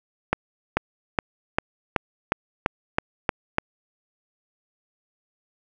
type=accelerating click train; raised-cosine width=0.5 ms; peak=-4 dBFS; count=10; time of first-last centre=0.33-3.584 s; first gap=440 ms; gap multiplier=0.95; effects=none